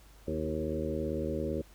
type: harmonic tone with a mistuned harmonic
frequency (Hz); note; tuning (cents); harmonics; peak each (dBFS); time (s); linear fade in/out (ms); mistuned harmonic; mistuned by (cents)
77.78; D#2; 0; 1 / 2 / 3 / 4 / 5 / 6 / 7; -38 / -40 / -38 / -38 / -38 / -39 / -38; 0.27-1.62; 10; 4; +39
effects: added 50 Hz sine -55 dBFS peak until 1.74 s + pink hiss -60 dBFS RMS until 1.74 s